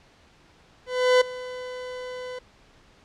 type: tone with ADSR envelope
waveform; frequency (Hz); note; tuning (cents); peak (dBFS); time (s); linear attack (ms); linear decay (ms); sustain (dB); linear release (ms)
40% pulse; 503; B4; +32; -13; 0.86-2.39; 350; 9; -19; 6
effects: pink hiss -56 dBFS RMS until 3.04 s + low-pass 5000 Hz 12 dB/octave